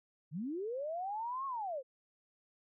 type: linear two-way sweep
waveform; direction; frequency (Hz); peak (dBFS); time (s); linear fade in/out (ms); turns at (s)
sine; up then down; 133 to 1108.7 to 491.4; -36; 0.31-1.83; 50; 1.46
effects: none